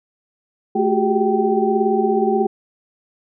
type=tone cluster; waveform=sine; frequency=217.8 / 366.7 / 388.3 / 405.2 / 776 Hz; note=A3 / F#4 / G4 / G#4 / G5; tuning=-17 / -15 / -16 / -43 / -18 cents; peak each=-21 dBFS; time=0.75-2.47 s; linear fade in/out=10 ms; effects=none